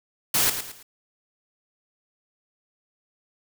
white noise with echo, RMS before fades -21 dBFS, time 0.34-0.5 s, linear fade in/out 5 ms, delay 110 ms, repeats 3, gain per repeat -9 dB, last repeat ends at 0.83 s, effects none

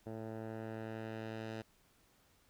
10% pulse tone with low-pass filter sweep, 111.1 Hz, A2, 17 cents sharp, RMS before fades -44 dBFS, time 0.06-1.62 s, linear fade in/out 5 ms, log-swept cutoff 790 to 4700 Hz, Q 0.77, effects pink hiss -70 dBFS RMS until 2.49 s

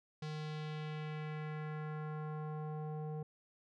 square tone with low-pass filter sweep, 153.4 Hz, D#3, 24 cents flat, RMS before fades -42 dBFS, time 0.22-3.23 s, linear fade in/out 5 ms, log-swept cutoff 4800 to 640 Hz, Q 1.6, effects none

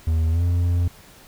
triangle tone with pitch glide, 80.5 to 87.28 Hz, E2 to F2, -41 to -1 cents, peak -15 dBFS, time 0.07-0.88 s, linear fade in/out 5 ms, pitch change +140 cents, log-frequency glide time 0.29-0.43 s, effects pink hiss -48 dBFS RMS until 1.27 s

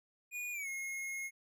square tone with pitch glide, 2450 to 2158 Hz, D#7 to C#7, -27 to -47 cents, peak -39 dBFS, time 0.31-1.31 s, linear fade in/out 50 ms, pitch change -220 cents, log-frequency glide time 0.52-0.68 s, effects none

